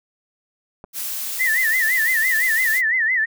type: clicks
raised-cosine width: 1 ms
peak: -23 / -32 dBFS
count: 2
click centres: 0.841 / 0.846 s
type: noise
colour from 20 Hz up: blue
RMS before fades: -27 dBFS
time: 0.93-2.82 s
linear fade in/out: 50 ms
type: tone with vibrato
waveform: sine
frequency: 1896 Hz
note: A#6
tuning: 29 cents sharp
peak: -16 dBFS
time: 1.39-3.26 s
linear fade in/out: 20 ms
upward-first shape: sine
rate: 5.9 Hz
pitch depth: 150 cents each way
effects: none